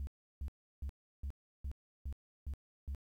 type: tone bursts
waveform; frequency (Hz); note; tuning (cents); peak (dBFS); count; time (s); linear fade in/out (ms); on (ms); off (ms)
sine; 69.3; C#2; 0; -35; 8; 0-2.948; 0; 71; 340
effects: tanh soft clip ceiling -36 dBFS + 12-bit